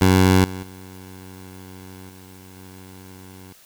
15% pulse tone with level steps, 93.4 Hz, F#2, 17 cents sharp, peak -6 / -23 / -32 / -36 / -34 dBFS, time 0.01-3.53 s, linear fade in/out 5 ms, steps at 0.44 / 0.63 / 2.09 / 2.56 s, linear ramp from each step 2 ms, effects white hiss -51 dBFS RMS until 3.65 s

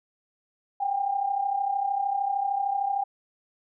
sine tone pair together, 767.8 / 801 Hz, G5 / G5, -36 / +37 cents, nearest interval minor second, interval 73 cents, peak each -30 / -25 dBFS, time 0.8-3.04 s, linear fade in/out 10 ms, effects none

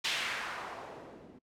blue noise with low-pass filter sweep, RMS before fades -39 dBFS, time 0.04-1.39 s, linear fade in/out 10 ms, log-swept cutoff 3400 to 250 Hz, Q 1.4, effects noise-tail reverb RT60 0.1 s tail -23 dB re dry

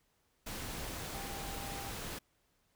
sine tone in noise, 793 Hz, G5, 20 cents sharp, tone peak -47 dBFS, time 1.14-1.9 s, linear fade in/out 10 ms, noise pink, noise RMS -42 dBFS, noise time 0.46-2.19 s, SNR -8 dB, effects pink hiss -75 dBFS RMS until 2.75 s

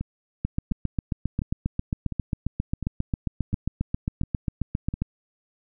two click trains, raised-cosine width 5 ms, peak -17 / -12 dBFS, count 8 / 35, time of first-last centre 0.01-4.94 / 0.45-5.02 s, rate 1.42 / 7.44 Hz, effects none

